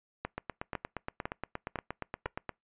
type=two click trains; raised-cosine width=0.5 ms; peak=-20 / -18 dBFS; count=19 / 5; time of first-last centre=0.38-2.493 / 0.25-2.26 s; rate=8.52 / 1.99 Hz; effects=noise-tail reverb RT60 0.2 s tail -26 dB re dry + resampled to 8000 Hz